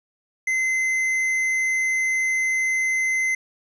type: tone with tanh clipping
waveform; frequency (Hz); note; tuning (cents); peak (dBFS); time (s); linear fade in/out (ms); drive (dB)
triangle; 2059; C7; -28; -21; 0.47-3.35; 5; 12
effects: none